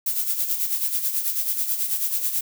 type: noise with tremolo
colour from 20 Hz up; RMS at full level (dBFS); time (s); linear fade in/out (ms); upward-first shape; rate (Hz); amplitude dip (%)
violet; -22; 0.06-2.41; 5; sine; 9.2; 60
effects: none